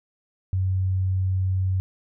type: tone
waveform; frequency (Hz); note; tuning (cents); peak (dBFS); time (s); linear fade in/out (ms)
sine; 93.9; F#2; +26; -20; 0.53-1.8; 0
effects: none